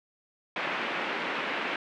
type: band-pass noise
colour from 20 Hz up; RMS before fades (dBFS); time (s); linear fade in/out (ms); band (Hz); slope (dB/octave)
white; -32; 0.56-1.76; 2; 200 to 2600; 24
effects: none